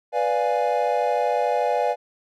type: chord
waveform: triangle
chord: B diminished seventh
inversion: none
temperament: equal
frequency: 493.9 / 587.3 / 698.5 / 830.6 Hz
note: B4 / D5 / F5 / Ab5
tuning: 0 / 0 / 0 / 0 cents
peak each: -23 dBFS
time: 0.12-1.96 s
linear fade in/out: 50 ms
effects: none